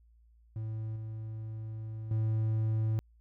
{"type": "tone with level steps", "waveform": "triangle", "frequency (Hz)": 110, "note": "A2", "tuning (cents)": 0, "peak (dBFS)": [-32, -35, -25], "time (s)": [0.56, 2.99], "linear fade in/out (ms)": 0, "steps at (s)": [0.96, 2.11], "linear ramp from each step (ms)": 2, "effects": ["added 57 Hz sine -59 dBFS peak until 3.2 s"]}